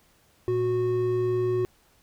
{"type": "tone pair together", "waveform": "triangle", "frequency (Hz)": [115.44, 366.5], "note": ["A#2", "F#4"], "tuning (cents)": [-16, -16], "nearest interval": "octave + minor sixth", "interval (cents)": 2000, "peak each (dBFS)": [-28, -21], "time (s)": [0.48, 1.65], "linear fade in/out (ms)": 0, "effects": ["pink hiss -62 dBFS RMS until 2.02 s"]}